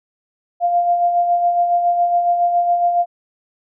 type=tone with tremolo; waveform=sine; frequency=698.5 Hz; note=F5; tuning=in tune; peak=-11 dBFS; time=0.6-3.06 s; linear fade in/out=50 ms; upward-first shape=sine; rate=7.2 Hz; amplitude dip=45%; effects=none